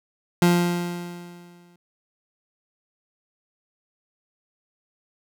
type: tone with exponential decay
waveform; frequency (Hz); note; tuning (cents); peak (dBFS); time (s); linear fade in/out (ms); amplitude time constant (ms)
30% pulse; 174.61; F3; 0; -11; 0.42-1.76; 2; 290
effects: none